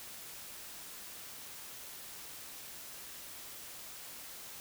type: silence
effects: white hiss -48 dBFS RMS until 4.6 s